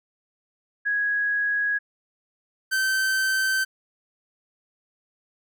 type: tone pair in turn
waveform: sine / 45% pulse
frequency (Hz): 1661.2 / 1545.7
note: G#6 / G6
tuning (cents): 0 / -25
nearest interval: minor second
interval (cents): 125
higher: first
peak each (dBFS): -21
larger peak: neither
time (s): 0.85-1.79 / 2.71-3.65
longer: neither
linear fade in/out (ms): 20
effects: none